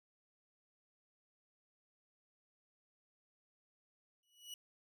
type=tone with exponential growth; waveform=sawtooth; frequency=2931 Hz; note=F#7; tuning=17 cents flat; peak=-40 dBFS; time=4.23-4.54 s; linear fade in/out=2 ms; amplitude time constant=66 ms; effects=none